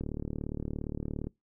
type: click train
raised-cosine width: 3 ms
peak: -22 dBFS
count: 48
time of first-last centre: 0.01-1.27 s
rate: 37.3 Hz
effects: noise-tail reverb RT60 0.2 s tail -24 dB re dry